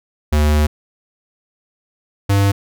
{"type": "tone pair in turn", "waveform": "square", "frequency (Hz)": [75.2, 99.49], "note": ["D2", "G2"], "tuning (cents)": [42, 26], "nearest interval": "perfect fourth", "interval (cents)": 484, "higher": "second", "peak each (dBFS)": -12, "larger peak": "neither", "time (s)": [[0.32, 0.67], [2.29, 2.52]], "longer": "first", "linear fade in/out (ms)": 10, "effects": []}